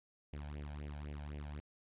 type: tone with flanger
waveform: sawtooth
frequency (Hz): 73.42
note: D2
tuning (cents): 0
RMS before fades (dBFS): -45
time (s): 0.33-1.6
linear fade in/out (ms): 0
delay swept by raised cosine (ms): 0.36 to 1.31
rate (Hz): 3.9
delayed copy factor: +0.85
effects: resampled to 8000 Hz